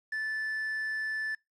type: tone with quantisation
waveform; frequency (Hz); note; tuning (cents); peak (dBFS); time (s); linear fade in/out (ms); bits
triangle; 1751; A6; -9; -29; 0.12-1.35; 5; 9
effects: noise-tail reverb RT60 0.2 s tail -24 dB re dry + low-pass 8000 Hz 12 dB/octave